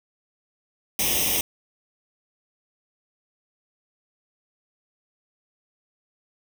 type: noise with comb filter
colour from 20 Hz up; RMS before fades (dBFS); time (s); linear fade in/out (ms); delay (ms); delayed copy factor
white; -23; 0.99-1.41; 2; 0.34; +0.95
effects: none